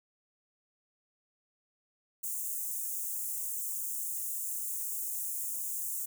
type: high-pass noise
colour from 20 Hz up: white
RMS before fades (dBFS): -36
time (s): 2.23-6.06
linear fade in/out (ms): 10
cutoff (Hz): 6800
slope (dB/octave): 48
effects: none